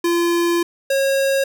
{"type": "tone pair in turn", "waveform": "square", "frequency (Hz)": [343, 544.5], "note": ["F4", "C#5"], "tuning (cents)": [-31, -31], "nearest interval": "minor sixth", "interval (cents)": 800, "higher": "second", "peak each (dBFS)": -16, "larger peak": "neither", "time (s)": [[0.04, 0.63], [0.9, 1.44]], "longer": "first", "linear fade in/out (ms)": 5, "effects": []}